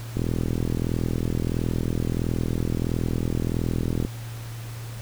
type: click train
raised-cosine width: 3 ms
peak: -12 dBFS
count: 162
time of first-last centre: 0.17-4.05 s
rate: 41.5 Hz
effects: added 115 Hz sine -33 dBFS peak until 5.01 s + pink hiss -43 dBFS RMS until 5.01 s